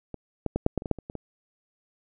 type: clicks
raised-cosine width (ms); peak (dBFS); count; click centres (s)
2; -22 / -13 / -12 / -6 / -11 / -24 / -19 / -9 / -25 / -23 / -21; 11; 0.143 / 0.463 / 0.56 / 0.664 / 0.777 / 0.821 / 0.858 / 0.913 / 0.987 / 1.099 / 1.153
effects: none